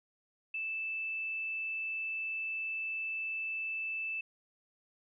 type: tone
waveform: sine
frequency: 2637 Hz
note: E7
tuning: in tune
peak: -34 dBFS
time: 0.54-4.21 s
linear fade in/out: 5 ms
effects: none